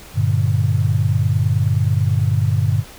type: chord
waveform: sine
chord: G minor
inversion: none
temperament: just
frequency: 98 / 117.6 / 147 Hz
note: G2 / Bb2 / D3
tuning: 0 / +16 / +2 cents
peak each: -17 / -18 / -20 dBFS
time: 0.14-2.84 s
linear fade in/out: 50 ms
effects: pink hiss -40 dBFS RMS until 2.98 s